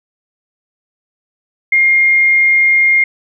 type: tone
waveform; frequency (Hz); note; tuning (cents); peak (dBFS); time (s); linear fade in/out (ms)
sine; 2125; C7; +26; -7; 1.72-3.04; 5
effects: none